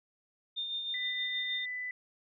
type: tone with tremolo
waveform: sine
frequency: 3625 Hz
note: A#7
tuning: 49 cents flat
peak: -32 dBFS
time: 0.56-1.66 s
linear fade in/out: 20 ms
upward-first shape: sine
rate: 6.4 Hz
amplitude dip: 40%
type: tone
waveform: sine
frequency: 1995 Hz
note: B6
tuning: 17 cents sharp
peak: -35 dBFS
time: 0.94-1.91 s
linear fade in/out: 2 ms
effects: none